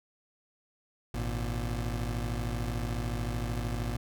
25% pulse tone pair together, 52.63 / 118.7 Hz, G#1 / A#2, +24 / +32 cents, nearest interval octave + major second, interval 1408 cents, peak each -29 / -31 dBFS, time 1.14-3.97 s, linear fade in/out 5 ms, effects none

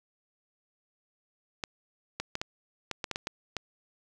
clicks, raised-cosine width 0.2 ms, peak -15 dBFS, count 10, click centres 1.638 / 2.2 / 2.354 / 2.415 / 2.913 / 3.042 / 3.113 / 3.159 / 3.271 / 3.567 s, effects none

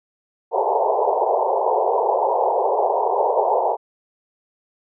white band-pass noise, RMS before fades -19 dBFS, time 0.51-3.77 s, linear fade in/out 50 ms, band 390 to 960 Hz, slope 96 dB/octave, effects none

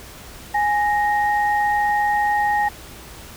sine tone pair together, 830.6 / 1864.6 Hz, G#5 / A#6, 0 / 0 cents, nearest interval octave + major second, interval 1400 cents, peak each -17 / -23 dBFS, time 0.54-2.69 s, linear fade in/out 10 ms, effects added 60 Hz sine -46 dBFS peak until 3.36 s + pink hiss -40 dBFS RMS until 3.36 s

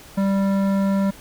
triangle tone with hard clipping, 196 Hz, G3, in tune, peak -19 dBFS, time 0.17-1.11 s, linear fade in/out 10 ms, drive 17 dB, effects pink hiss -44 dBFS RMS until 1.2 s

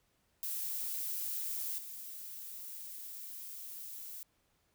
violet noise with level steps, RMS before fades -38 / -46 dBFS, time 0.43-4.23 s, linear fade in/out 0 ms, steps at 1.78 s, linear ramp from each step 5 ms, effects pink hiss -75 dBFS RMS until 4.74 s

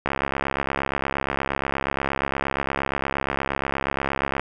click train, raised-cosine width 0.5 ms, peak -8 dBFS, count 298, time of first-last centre 0.06-4.396 s, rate 68.5 Hz, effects none

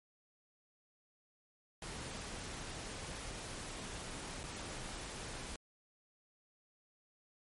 pink noise with dropouts, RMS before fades -45 dBFS, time 1.82-5.56 s, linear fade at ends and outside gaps 2 ms, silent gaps 4.433-4.438 s, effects MP3 48 kbps

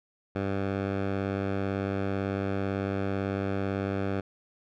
10% pulse tone with low-pass filter, 98 Hz, G2, in tune, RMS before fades -30 dBFS, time 0.35-4.21 s, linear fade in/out 10 ms, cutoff 2200 Hz, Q 0.62, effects none

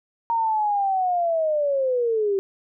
sine linear sweep, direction down, 932.3 to 382.7 Hz, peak -19 dBFS, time 0.3-2.39 s, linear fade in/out 0 ms, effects none

